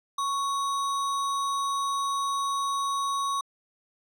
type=tone with sample-and-hold; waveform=sine; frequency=1108.7 Hz; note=C#6; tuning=in tune; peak=-25 dBFS; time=0.18-3.41 s; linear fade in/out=5 ms; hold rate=4900 Hz; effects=low-pass 10000 Hz 12 dB/octave